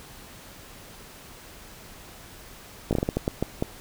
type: slowing click train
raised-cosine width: 2 ms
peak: -10 dBFS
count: 10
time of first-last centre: 2.91-3.625 s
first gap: 18 ms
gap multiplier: 1.35
effects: pink hiss -46 dBFS RMS until 3.8 s